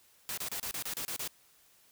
white noise bursts, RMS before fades -37 dBFS, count 9, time 0.29-1.276 s, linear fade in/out 0 ms, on 82 ms, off 31 ms
clicks, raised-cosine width 0.3 ms, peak -29 / -30 dBFS, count 2, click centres 0.375 / 0.417 s
effects white hiss -64 dBFS RMS until 1.91 s

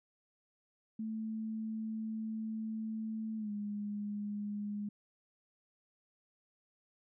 sine tone with pitch glide, 220 to 206.5 Hz, A3 to G#3, 0 to -10 cents, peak -36 dBFS, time 0.99-4.89 s, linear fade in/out 5 ms, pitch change -110 cents, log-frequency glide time 3.37-3.51 s, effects none

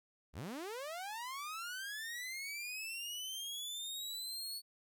sawtooth linear sweep, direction up, 46.36 to 4435 Hz, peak -38 dBFS, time 0.33-4.62 s, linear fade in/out 50 ms, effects none

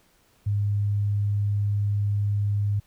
sine tone, 102.3 Hz, G#2, 26 cents flat, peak -21 dBFS, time 0.46-2.8 s, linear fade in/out 10 ms, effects pink hiss -62 dBFS RMS until 2.86 s

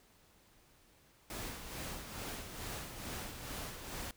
pink noise with tremolo, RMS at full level -42 dBFS, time 1.3-4.11 s, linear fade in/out 2 ms, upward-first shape sine, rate 2.3 Hz, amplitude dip 50%, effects pink hiss -66 dBFS RMS until 4.16 s

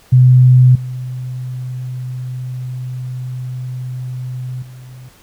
sine tone with level steps, 126.8 Hz, B2, 46 cents sharp, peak -4 / -21 / -32 dBFS, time 0.12-5.09 s, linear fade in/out 10 ms, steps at 0.75 / 4.62 s, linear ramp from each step 5 ms, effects pink hiss -47 dBFS RMS until 5.22 s

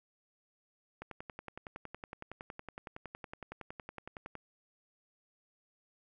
click train, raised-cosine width 0.5 ms, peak -28 dBFS, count 37, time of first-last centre 1.02-4.353 s, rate 10.8 Hz, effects none

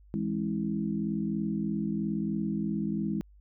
sine tone cluster, 163.4 / 206.5 / 267.6 / 324.7 Hz, E3 / G#3 / C4 / E4, -15 / -10 / +39 / -26 cents, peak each -35 / -30 / -38 / -35 dBFS, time 0.14-3.21 s, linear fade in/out 0 ms, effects added 50 Hz sine -53 dBFS peak until 3.4 s

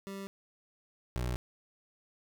25% pulse tone pair in turn, 196 / 61.29 Hz, G3 / B1, 0 / -13 cents, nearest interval octave + minor sixth, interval 2013 cents, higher first, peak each -36 / -28 dBFS, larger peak second, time 0.07-0.27 / 1.16-1.36 s, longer neither, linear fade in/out 0 ms, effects none

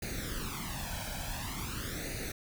pink noise with flanger, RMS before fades -38 dBFS, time 0.02-2.32 s, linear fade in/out 5 ms, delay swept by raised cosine 0.46 to 1.28 ms, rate 0.47 Hz, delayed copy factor +0.8, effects none

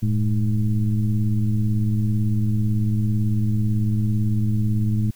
sine tone with frequency modulation, 110 Hz, A2, in tune, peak -17 dBFS, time 0.02-5.11 s, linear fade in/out 10 ms, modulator 101 Hz, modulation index 1, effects white hiss -54 dBFS RMS until 5.15 s

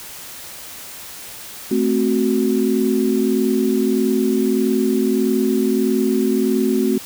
sine chord, F# diminished, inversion first, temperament equal, 220 / 261.6 / 370 Hz, A3 / C4 / F#4, 0 / 0 / 0 cents, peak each -19 dBFS, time 1.71-6.98 s, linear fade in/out 5 ms, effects white hiss -35 dBFS RMS until 7.05 s

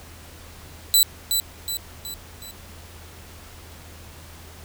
15% pulse tone with echo, 3979 Hz, B7, 12 cents sharp, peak -6 dBFS, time 0.94-1.03 s, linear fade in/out 0 ms, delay 370 ms, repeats 4, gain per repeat -6 dB, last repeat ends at 2.51 s, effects added 82 Hz sine -45 dBFS peak until 4.64 s + pink hiss -45 dBFS RMS until 4.64 s

